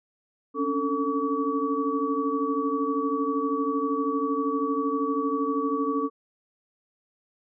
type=tone cluster; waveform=sine; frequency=273.5 / 286.2 / 447.2 / 1138 Hz; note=C#4 / D4 / A4 / C#6; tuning=-23 / -45 / +28 / +45 cents; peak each=-29 dBFS; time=0.54-6.1 s; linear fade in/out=50 ms; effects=none